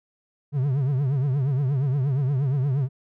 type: tone with vibrato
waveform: triangle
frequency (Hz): 136.1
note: C#3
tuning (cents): -31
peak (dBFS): -18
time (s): 0.52-2.89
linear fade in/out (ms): 50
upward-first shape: triangle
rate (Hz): 8.5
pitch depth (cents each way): 170
effects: none